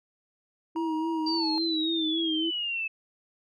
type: tone with vibrato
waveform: sine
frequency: 322.2 Hz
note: E4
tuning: 39 cents flat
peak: -27 dBFS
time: 0.75-2.51 s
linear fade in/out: 20 ms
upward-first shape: sine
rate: 3.6 Hz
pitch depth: 49 cents each way
type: tone with pitch glide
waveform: triangle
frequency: 950 to 866.1 Hz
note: A#5 to A5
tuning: +33 to -28 cents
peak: -31 dBFS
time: 0.76-1.58 s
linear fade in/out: 0 ms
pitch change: -161 cents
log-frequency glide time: 1.37-1.45 s
type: exponential sweep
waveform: sine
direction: down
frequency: 4699 to 2601 Hz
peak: -28 dBFS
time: 1.26-2.88 s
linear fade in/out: 10 ms
effects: none